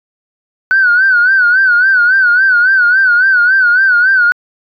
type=tone with vibrato; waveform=sine; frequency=1494 Hz; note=F#6; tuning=16 cents sharp; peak=-5 dBFS; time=0.71-4.32 s; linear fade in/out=0 ms; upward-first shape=sine; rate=3.6 Hz; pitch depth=97 cents each way; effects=tanh soft clip ceiling -1 dBFS